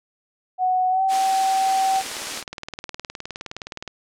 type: tone with pitch glide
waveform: sine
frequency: 740 to 768.3 Hz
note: F#5 to G5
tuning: 0 to -35 cents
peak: -17 dBFS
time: 0.58-2.03 s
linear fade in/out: 50 ms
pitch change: +65 cents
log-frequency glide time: 0.9-1.03 s
type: high-pass noise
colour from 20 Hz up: white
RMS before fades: -28 dBFS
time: 1.08-2.44 s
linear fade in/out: 50 ms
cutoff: 230 Hz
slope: 24 dB/octave
type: click train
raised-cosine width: 0.2 ms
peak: -15 dBFS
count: 38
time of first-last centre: 1.96-3.877 s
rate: 19.3 Hz
effects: low-pass 8000 Hz 12 dB/octave